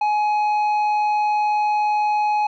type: tone with tanh clipping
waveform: sine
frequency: 841 Hz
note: G#5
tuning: 22 cents sharp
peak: -18 dBFS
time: 0.01-2.47 s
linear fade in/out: 5 ms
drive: 7 dB
effects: none